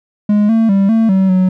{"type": "tone with pitch steps", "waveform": "triangle", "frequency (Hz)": [208, 225.2, 196.2, 224.6, 190.8, 185.4], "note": ["G#3", "A3", "G3", "A3", "G3", "F#3"], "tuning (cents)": [3, 40, 2, 36, -47, 4], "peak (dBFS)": -6, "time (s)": [0.29, 1.49], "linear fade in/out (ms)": 5, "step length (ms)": 200, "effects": []}